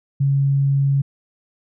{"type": "tone", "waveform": "sine", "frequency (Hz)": 138.59, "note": "C#3", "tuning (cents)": 0, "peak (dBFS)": -14, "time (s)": [0.2, 1.02], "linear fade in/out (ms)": 10, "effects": []}